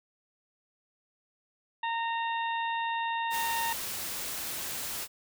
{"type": "harmonic tone", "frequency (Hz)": 921, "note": "A#5", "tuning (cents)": -21, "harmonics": [1, 2, 3, 4], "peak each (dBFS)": [-30, -36, -40, -42], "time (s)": [1.83, 3.73], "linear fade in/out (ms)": 5}
{"type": "noise", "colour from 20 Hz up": "white", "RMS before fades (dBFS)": -36, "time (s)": [3.3, 5.08], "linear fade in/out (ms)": 50}
{"effects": []}